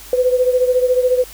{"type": "beating tone pair", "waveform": "sine", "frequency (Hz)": [499.9, 513.9], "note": ["B4", "C5"], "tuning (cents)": [21, -31], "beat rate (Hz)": 14, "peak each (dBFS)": [-13, -18], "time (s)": [0.13, 1.24], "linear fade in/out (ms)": 2, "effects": ["added 50 Hz sine -41 dBFS peak until 1.33 s", "white hiss -38 dBFS RMS until 1.33 s"]}